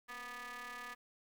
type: ring-modulated tone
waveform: sawtooth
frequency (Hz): 248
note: B3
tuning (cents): +7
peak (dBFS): -38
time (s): 0.08-0.95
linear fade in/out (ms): 20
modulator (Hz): 1470
effects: 12-bit